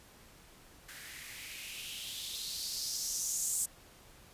violet noise with band-pass filter sweep, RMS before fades -39 dBFS, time 0.88-3.66 s, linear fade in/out 10 ms, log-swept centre 1600 to 8000 Hz, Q 3.7, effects pink hiss -58 dBFS RMS until 4.33 s + resampled to 32000 Hz

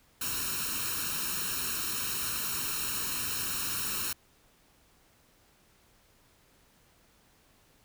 white noise with comb filter, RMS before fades -33 dBFS, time 0.21-4.13 s, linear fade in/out 5 ms, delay 0.73 ms, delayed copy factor +0.8, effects pink hiss -64 dBFS RMS until 7.84 s

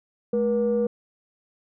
sine tone pair together, 213.8 / 480 Hz, A3 / B4, -49 / -49 cents, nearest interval octave + major second, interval 1400 cents, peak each -24 / -20 dBFS, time 0.33-0.87 s, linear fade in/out 5 ms, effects tanh soft clip ceiling -15 dBFS

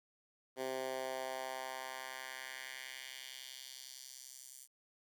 10% pulse tone with high-pass filter sweep, 130.81 Hz, C3, in tune, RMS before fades -45 dBFS, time 0.56-4.68 s, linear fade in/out 50 ms, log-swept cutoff 380 to 8100 Hz, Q 1.5, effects 11-bit

